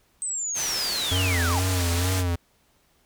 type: linear sweep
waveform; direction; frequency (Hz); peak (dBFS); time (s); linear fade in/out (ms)
sine; down; 8280 to 740; -26; 0.22-1.59; 0
type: low-pass noise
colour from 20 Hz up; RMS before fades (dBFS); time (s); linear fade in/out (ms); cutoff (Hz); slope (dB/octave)
white; -31; 0.54-2.24; 50; 8700; 12
type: tone with vibrato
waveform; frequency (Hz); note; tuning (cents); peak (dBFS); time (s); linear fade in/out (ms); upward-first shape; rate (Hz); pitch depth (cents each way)
square; 89.3; F2; +39; -23; 1.11-2.36; 10; sine; 2.2; 78
effects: pink hiss -64 dBFS RMS until 3.05 s